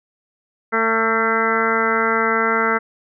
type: harmonic tone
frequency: 224.9 Hz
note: A3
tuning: 38 cents sharp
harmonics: 1 / 2 / 3 / 4 / 5 / 6 / 7 / 8 / 9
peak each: -26 / -22 / -28 / -26 / -27 / -20 / -24 / -30 / -24 dBFS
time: 0.72-2.79 s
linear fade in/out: 20 ms
effects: none